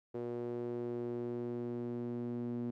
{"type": "tone with band-pass filter sweep", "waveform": "sawtooth", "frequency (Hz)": 120.1, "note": "B2", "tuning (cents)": -48, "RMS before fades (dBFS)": -39, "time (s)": [0.14, 2.71], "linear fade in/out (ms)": 10, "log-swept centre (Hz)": [410, 270], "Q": 3.2, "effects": []}